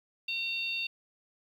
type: harmonic tone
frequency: 910 Hz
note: A#5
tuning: 42 cents flat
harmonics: 3 / 4 / 5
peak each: -32 / -38 / -41 dBFS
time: 0.28-0.87 s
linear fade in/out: 5 ms
effects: 10-bit